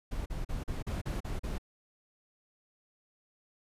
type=noise bursts; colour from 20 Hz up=brown; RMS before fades=-35 dBFS; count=8; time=0.11-1.583 s; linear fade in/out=10 ms; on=150 ms; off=39 ms; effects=resampled to 32000 Hz